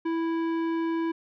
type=tone with tanh clipping; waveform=sine; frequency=329.6 Hz; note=E4; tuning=in tune; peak=-27 dBFS; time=0.05-1.12 s; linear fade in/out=10 ms; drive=14 dB; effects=none